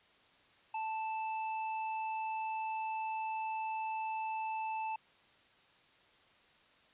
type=tone with hard clipping; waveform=sine; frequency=880 Hz; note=A5; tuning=in tune; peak=-37 dBFS; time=0.74-4.96 s; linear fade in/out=5 ms; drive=11 dB; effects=white hiss -65 dBFS RMS until 6.93 s + resampled to 8000 Hz